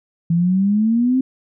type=exponential sweep; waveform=sine; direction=up; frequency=164.81 to 265.1 Hz; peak=-13 dBFS; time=0.3-1.21 s; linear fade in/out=5 ms; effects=none